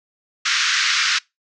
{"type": "band-pass noise", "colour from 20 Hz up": "pink", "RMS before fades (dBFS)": -19, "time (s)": [0.45, 1.19], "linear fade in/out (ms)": 10, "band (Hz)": [1300, 6400], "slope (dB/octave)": 48, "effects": ["noise-tail reverb RT60 0.2 s tail -24 dB re dry"]}